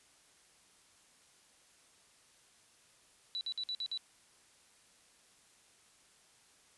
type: tone bursts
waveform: sine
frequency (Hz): 3951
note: B7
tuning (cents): 0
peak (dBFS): -35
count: 6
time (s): 3.35-3.975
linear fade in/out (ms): 0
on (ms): 60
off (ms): 53
effects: white hiss -65 dBFS RMS until 6.77 s + resampled to 24000 Hz